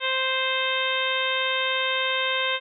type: harmonic tone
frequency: 523.3 Hz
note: C5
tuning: in tune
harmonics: 1 / 2 / 3 / 4 / 5 / 6 / 7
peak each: -30 / -30 / -30 / -30 / -30 / -30 / -30 dBFS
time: 0-2.6 s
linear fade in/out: 50 ms
effects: none

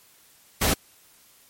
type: noise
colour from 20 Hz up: pink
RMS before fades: -21 dBFS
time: 0.61-0.74 s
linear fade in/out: 10 ms
effects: white hiss -56 dBFS RMS until 1.49 s + MP3 64 kbps

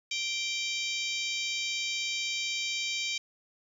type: harmonic tone with a mistuned harmonic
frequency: 784 Hz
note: G5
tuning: in tune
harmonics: 3 / 4 / 5 / 6 / 7 / 8 / 9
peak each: -34 / -36 / -38 / -40 / -41 / -42 / -43 dBFS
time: 0.11-3.18 s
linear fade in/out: 5 ms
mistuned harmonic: 5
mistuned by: -56 cents
effects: 10-bit

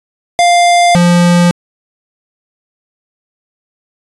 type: tone pair in turn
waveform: square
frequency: 698.5 / 174.62 Hz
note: F5 / F3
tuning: 0 / 0 cents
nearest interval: 2 octaves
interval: 2400 cents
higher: first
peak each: -6 dBFS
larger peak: neither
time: 0.39-0.95 / 0.95-1.51 s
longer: neither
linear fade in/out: 0 ms
effects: resampled to 24000 Hz

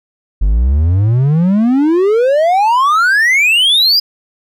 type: exponential sweep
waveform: triangle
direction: up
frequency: 46.25 to 4978 Hz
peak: -6 dBFS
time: 0.41-4 s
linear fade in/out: 10 ms
effects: none

